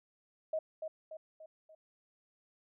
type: tone with echo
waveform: sine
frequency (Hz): 631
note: D#5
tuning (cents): +24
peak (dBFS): -31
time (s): 0.53-0.59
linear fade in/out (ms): 5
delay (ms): 290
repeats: 4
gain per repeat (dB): -6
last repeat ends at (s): 1.75
effects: none